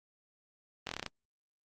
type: slowing click train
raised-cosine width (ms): 0.2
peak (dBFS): -18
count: 8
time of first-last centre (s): 0.87-1.063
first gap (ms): 21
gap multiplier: 1.09
effects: Opus 32 kbps

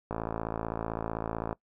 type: click train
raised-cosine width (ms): 1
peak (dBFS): -18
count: 80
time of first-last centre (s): 0.11-1.528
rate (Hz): 55.7
effects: noise-tail reverb RT60 0.1 s tail -22 dB re dry

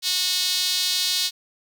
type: tone with high-pass filter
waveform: sawtooth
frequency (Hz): 366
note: F#4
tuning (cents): -19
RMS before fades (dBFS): -23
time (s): 0.02-1.31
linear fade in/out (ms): 50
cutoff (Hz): 4000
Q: 3
effects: none

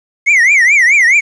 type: tone with vibrato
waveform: triangle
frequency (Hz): 2100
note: C7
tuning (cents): +6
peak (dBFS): -4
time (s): 0.26-1.21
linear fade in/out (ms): 20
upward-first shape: triangle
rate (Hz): 4.7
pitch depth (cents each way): 260
effects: resampled to 22050 Hz + 7-bit

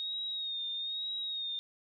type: tone with vibrato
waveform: sine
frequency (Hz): 3729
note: A#7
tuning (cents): 0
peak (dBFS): -34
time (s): 0-1.59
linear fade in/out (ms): 0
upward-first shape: sine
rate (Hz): 1.1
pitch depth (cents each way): 49
effects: none

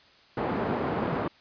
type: band-pass noise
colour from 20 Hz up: pink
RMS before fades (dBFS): -29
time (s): 0.37-1.28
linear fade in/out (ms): 5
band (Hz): 170 to 1100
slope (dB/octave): 12
effects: white hiss -57 dBFS RMS until 1.4 s + resampled to 11025 Hz

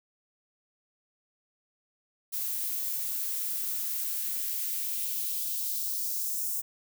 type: noise with high-pass filter sweep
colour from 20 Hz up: violet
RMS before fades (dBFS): -32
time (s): 2.32-6.62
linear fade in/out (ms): 20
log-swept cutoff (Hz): 380 to 7200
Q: 1.4
effects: none

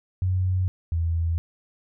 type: tone pair in turn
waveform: sine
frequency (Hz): 92.5 / 83.13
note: F#2 / E2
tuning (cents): 0 / +15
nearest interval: major second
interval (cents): 185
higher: first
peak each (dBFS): -20 / -21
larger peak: first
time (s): 0.22-0.68 / 0.92-1.38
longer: neither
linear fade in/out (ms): 0
effects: none

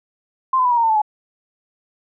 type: tone with pitch steps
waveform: sine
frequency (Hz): 1046.5 / 1015.5 / 985.5 / 956.3 / 928 / 900.6 / 873.9 / 848.1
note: C6 / B5 / B5 / A#5 / A#5 / A5 / A5 / G#5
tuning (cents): 0 / +48 / -4 / +44 / -8 / +40 / -12 / +36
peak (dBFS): -13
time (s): 0.53-1.018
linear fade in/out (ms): 5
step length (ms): 61
effects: none

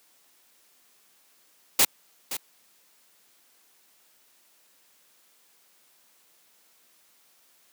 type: noise with echo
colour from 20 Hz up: white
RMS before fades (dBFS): -18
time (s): 1.79-1.85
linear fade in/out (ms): 5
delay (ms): 520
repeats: 1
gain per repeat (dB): -13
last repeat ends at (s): 2.37
effects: white hiss -62 dBFS RMS until 7.72 s + high-pass 200 Hz 12 dB/octave

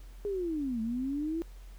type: linear two-way sweep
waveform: sine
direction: down then up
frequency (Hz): 417 to 218.1 to 337.3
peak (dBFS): -30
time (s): 0.25-1.42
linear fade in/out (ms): 0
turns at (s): 0.81
effects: added 44 Hz sine -45 dBFS peak until 1.78 s + pink hiss -61 dBFS RMS until 1.78 s

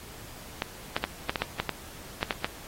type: clicks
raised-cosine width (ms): 0.3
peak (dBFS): -10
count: 11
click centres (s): 0.621 / 0.965 / 1.04 / 1.295 / 1.358 / 1.42 / 1.6 / 1.693 / 2.229 / 2.308 / 2.445
effects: pink hiss -46 dBFS RMS until 2.67 s + AAC 48 kbps

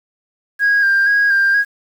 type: tone with vibrato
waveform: sine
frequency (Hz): 1618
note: G#6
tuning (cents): -46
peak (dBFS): -9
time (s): 0.59-1.65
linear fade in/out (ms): 50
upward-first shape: square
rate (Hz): 2.1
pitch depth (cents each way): 28
effects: tanh soft clip ceiling -8 dBFS + 7-bit

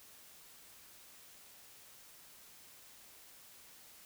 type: silence
effects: white hiss -58 dBFS RMS until 4.05 s

